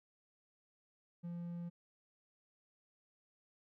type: tone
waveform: triangle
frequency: 172.3 Hz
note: F3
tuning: 23 cents flat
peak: -39 dBFS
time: 1.23-1.7 s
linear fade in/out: 20 ms
effects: none